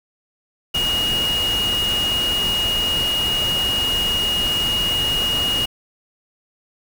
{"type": "tone in noise", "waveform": "sine", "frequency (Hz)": 2872, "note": "F7", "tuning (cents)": 48, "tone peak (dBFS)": -18, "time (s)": [0.74, 5.66], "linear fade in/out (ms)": 10, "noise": "pink", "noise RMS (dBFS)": -27, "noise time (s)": [0.74, 5.66], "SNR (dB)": 6, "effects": []}